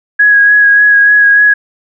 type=tone with vibrato; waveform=sine; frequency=1661.2 Hz; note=G#6; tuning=in tune; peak=-3 dBFS; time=0.19-1.54 s; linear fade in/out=10 ms; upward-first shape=sine; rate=3.4 Hz; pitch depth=18 cents each way; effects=none